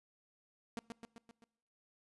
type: tone with echo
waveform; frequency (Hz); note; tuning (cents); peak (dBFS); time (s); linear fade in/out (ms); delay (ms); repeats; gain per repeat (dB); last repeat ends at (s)
sawtooth; 231.4; A#3; -13; -35; 0.77-0.79; 0; 130; 5; -4; 1.44
effects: noise-tail reverb RT60 0.9 s tail -24 dB re dry + resampled to 24000 Hz